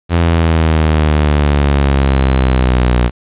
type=exponential sweep; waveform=sawtooth; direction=down; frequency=85.6 to 59.9 Hz; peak=-5 dBFS; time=0.09-3.11 s; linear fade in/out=50 ms; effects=resampled to 8000 Hz + 7-bit

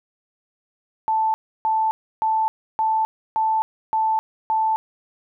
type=tone bursts; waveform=sine; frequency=880 Hz; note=A5; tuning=in tune; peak=-17 dBFS; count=7; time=1.08-4.76 s; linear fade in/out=0 ms; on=260 ms; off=310 ms; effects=none

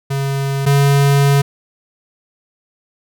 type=tone pair in turn; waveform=square; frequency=137.7 / 140.35 Hz; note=C#3 / C#3; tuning=-11 / +22 cents; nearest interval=unison; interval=33 cents; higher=second; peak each=-17 / -10 dBFS; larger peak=second; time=0.1-0.66 / 0.66-1.42 s; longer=second; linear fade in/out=10 ms; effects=none

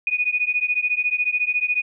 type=beating tone pair; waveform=sine; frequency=2466 / 2480 Hz; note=D#7 / D#7; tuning=-16 / -6 cents; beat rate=14 Hz; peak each=-22 / -22 dBFS; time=0.07-1.82 s; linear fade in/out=2 ms; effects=none

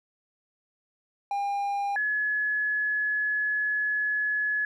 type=tone pair in turn; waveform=triangle / sine; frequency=804 / 1700.3 Hz; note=G5 / G#6; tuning=+44 / +40 cents; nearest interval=octave + minor second; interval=1296 cents; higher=second; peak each=-24 dBFS; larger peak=neither; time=1.31-1.96 / 1.96-4.65 s; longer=second; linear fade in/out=2 ms; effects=none

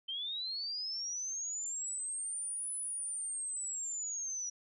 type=linear two-way sweep; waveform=sine; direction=up then down; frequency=3087 to 10060 to 5780 Hz; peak=-36 dBFS; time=0.08-4.5 s; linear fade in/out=10 ms; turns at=2.75 s; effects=none

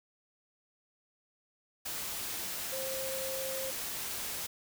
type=tone in noise; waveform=sine; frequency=530 Hz; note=C5; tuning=22 cents sharp; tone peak=-37 dBFS; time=2.72-3.71 s; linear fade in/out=10 ms; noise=white; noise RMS=-38 dBFS; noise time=1.85-4.47 s; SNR=-2 dB; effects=none

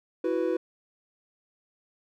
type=chord; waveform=triangle; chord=E suspended second; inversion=none; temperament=just; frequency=329.6 / 370.8 / 494.4 Hz; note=E4 / F#4 / B4; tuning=0 / +4 / +2 cents; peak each=-27 dBFS; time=0.24-0.57 s; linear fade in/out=5 ms; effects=none

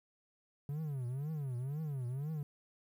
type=tone with vibrato; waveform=triangle; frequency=138.59 Hz; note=C#3; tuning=in tune; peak=-34 dBFS; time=0.69-2.43 s; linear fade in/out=2 ms; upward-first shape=triangle; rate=2 Hz; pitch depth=270 cents each way; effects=11-bit

